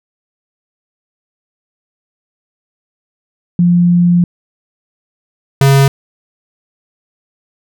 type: tone pair in turn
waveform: sine / square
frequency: 174.8 / 137.38 Hz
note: F3 / C#3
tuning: +2 / -15 cents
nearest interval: major third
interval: 417 cents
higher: first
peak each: -6 dBFS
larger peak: neither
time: 3.59-4.24 / 5.61-5.88 s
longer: first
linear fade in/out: 2 ms
effects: none